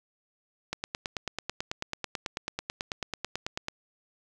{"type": "click train", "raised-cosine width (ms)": 0.2, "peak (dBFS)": -14, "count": 28, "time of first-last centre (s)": [0.73, 3.684], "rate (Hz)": 9.14, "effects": ["9-bit"]}